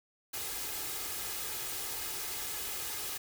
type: noise with comb filter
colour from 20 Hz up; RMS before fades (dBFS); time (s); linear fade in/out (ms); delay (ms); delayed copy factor
white; -38; 0.33-3.18; 10; 2.4; +0.55
effects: none